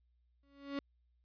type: tone with exponential growth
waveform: 35% pulse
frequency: 280 Hz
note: C#4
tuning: 18 cents sharp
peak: -32 dBFS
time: 0.43-0.79 s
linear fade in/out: 2 ms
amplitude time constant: 77 ms
effects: added 60 Hz sine -70 dBFS peak until 1.24 s + resampled to 11025 Hz